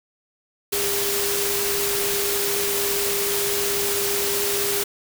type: tone in noise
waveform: sine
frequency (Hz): 403.2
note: G4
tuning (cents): +49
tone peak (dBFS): -26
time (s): 0.72-4.84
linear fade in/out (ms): 10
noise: white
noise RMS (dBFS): -24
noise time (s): 0.72-4.84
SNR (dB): -5
effects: none